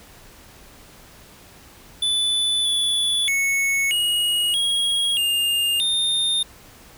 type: tone with pitch steps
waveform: square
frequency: 3487 / 3443 / 2205 / 2885 / 3295 / 2816 / 3641 Hz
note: A7 / A7 / C#7 / F#7 / G#7 / F7 / A#7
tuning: -16 / -38 / -10 / -44 / -14 / +14 / -41 cents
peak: -19 dBFS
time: 2.02-6.43 s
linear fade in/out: 5 ms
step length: 630 ms
effects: pink hiss -47 dBFS RMS until 6.97 s